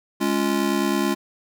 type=chord; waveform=square; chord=Db major; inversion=second; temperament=just; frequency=207.9 / 277.2 / 346.5 Hz; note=Ab3 / Db4 / F4; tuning=+2 / 0 / -14 cents; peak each=-25 / -25 / -25 dBFS; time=0.2-1.15 s; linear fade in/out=20 ms; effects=none